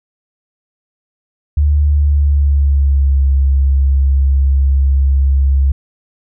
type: tone with pitch glide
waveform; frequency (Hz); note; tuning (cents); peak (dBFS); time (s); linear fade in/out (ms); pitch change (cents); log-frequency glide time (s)
sine; 73.42 to 68.11; D2 to C#2; 0 to -30; -8; 1.57-5.72; 5; -130; 1.86-3.23
effects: none

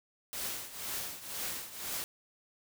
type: noise with tremolo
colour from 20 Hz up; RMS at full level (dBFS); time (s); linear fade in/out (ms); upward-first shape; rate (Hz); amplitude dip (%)
white; -36; 0.33-2.04; 0; triangle; 2; 80
effects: none

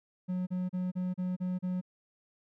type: tone bursts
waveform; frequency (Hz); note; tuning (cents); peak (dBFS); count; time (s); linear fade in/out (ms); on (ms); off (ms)
triangle; 182.3; F#3; -25; -28; 7; 0.28-1.814; 20; 190; 34
effects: none

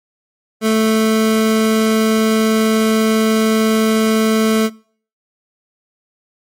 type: tone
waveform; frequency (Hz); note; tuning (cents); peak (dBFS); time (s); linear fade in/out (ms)
25% pulse; 220; A3; 0; -8; 0.61-4.7; 50
effects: noise-tail reverb RT60 0.5 s tail -24 dB re dry + MP3 64 kbps

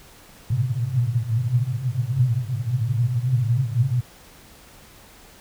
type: band-pass noise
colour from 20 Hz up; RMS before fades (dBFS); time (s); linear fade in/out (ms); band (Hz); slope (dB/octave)
white; -22; 0.5-4.01; 5; 110 to 130; 96
effects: pink hiss -48 dBFS RMS until 5.4 s

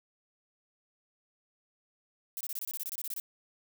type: noise bursts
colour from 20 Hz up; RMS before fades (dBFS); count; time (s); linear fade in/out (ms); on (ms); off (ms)
violet; -37; 14; 2.37-3.199; 0; 36; 25
effects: none

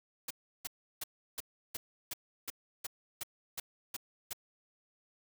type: noise bursts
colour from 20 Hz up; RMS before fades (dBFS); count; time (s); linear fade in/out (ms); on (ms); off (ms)
white; -39; 12; 0.28-4.332; 5; 26; 340
effects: none

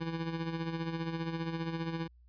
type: tone with tremolo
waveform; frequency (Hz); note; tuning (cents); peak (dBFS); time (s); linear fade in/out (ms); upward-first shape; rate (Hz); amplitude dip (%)
25% pulse; 164.81; E3; 0; -28; 0-2.08; 20; sine; 15; 55
effects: added 60 Hz sine -57 dBFS peak until 2.28 s + resampled to 11025 Hz

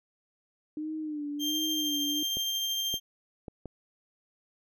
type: tone with vibrato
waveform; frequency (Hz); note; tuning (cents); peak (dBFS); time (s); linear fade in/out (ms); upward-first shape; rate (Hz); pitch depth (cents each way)
sine; 301.7; D4; +47; -32; 0.77-2.23; 2; sine; 1.4; 66
type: tone with tremolo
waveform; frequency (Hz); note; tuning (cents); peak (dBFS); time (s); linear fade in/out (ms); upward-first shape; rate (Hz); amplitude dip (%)
35% pulse; 3176; G7; +22; -26; 1.39-3; 50; triangle; 13; 25
type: clicks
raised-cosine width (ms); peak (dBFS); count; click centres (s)
2; -26; 4; 2.37 / 2.941 / 3.482 / 3.657
effects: none

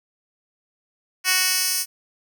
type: tone with high-pass filter sweep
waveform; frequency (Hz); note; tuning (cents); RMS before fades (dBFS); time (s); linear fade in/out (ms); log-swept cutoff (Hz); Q
10% pulse; 370; F#4; 0; -21; 1.24-1.86; 50; 2400 to 7000; 0.77
effects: none

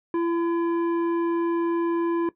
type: tone with tanh clipping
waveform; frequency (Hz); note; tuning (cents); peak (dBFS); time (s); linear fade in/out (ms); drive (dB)
sine; 337.9; E4; +43; -23; 0.14-2.29; 2; 13
effects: noise-tail reverb RT60 0.1 s tail -17 dB re dry + low-pass 2000 Hz 12 dB/octave

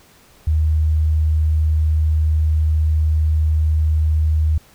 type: tone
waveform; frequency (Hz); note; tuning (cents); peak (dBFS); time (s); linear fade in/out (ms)
sine; 77.78; D#2; 0; -13; 0.47-4.58; 5
effects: pink hiss -50 dBFS RMS until 4.74 s

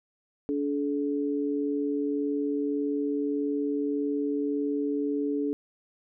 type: tone pair together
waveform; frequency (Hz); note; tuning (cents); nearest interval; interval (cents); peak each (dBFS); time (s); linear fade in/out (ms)
sine; 287.2 / 428.9; D4 / A4; -39 / -44; perfect fifth; 695; -27 / -30; 0.49-5.53; 0
effects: none

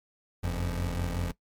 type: tone pair together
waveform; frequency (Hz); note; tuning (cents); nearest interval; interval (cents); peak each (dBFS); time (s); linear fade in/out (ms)
25% pulse; 46.05 / 86.8; F#1 / F2; -7 / -10; major seventh; 1097; -28 / -28; 0.43-1.32; 10
effects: noise-tail reverb RT60 0.1 s tail -19 dB re dry + MP3 96 kbps

